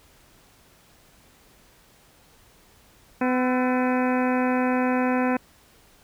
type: harmonic tone with a mistuned harmonic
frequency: 252.7 Hz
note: B3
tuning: 40 cents sharp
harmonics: 1 / 2 / 3 / 4 / 5 / 6 / 7 / 8 / 9 / 10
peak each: -22 / -27 / -29 / -31 / -37 / -34 / -36 / -40 / -41 / -37 dBFS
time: 3.21-5.37 s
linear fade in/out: 5 ms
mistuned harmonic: 5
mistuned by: +88 cents
effects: pink hiss -56 dBFS RMS until 6.03 s